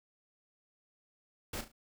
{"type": "noise with echo", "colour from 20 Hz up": "pink", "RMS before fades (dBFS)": -39, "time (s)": [1.53, 1.61], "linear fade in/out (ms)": 5, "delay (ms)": 36, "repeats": 3, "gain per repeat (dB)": -9, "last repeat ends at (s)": 1.718, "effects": []}